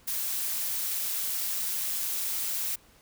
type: noise with amplitude modulation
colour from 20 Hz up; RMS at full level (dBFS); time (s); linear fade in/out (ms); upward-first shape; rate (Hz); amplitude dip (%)
blue; -29; 0.07-2.76; 10; sine; 180; 40
effects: pink hiss -59 dBFS RMS until 3.01 s